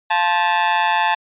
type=tone with amplitude modulation; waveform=sawtooth; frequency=875 Hz; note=A5; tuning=10 cents flat; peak=-7 dBFS; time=0.1-1.15 s; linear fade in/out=10 ms; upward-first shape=sine; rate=177 Hz; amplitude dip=85%; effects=resampled to 8000 Hz